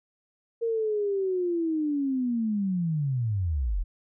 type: linear sweep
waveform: sine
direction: down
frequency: 466.2 to 36.8 Hz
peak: -24 dBFS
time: 0.61-3.84 s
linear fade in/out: 20 ms
effects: none